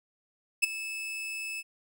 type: tone with ADSR envelope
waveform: 40% pulse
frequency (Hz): 2612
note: E7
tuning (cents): -17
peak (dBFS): -17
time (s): 0.62-1.63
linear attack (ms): 18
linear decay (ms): 14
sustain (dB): -16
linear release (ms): 36
effects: none